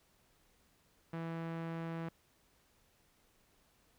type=tone with low-pass filter; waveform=sawtooth; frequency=165.1 Hz; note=E3; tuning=3 cents sharp; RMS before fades=-41 dBFS; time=1.13-2.09 s; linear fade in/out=5 ms; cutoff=2000 Hz; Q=0.88; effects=pink hiss -71 dBFS RMS until 3.98 s